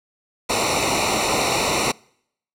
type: noise with comb filter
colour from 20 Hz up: pink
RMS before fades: -20 dBFS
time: 0.49-1.92 s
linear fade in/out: 10 ms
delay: 0.61 ms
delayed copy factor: -1
effects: noise-tail reverb RT60 0.7 s tail -26 dB re dry + low-pass 9000 Hz 12 dB/octave